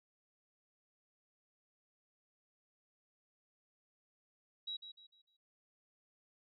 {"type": "tone with echo", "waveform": "sine", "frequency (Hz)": 3868, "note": "B7", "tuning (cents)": -37, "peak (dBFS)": -39, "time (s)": [4.67, 4.77], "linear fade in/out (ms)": 10, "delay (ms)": 150, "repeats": 4, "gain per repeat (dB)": -9, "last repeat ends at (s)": 5.37, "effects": []}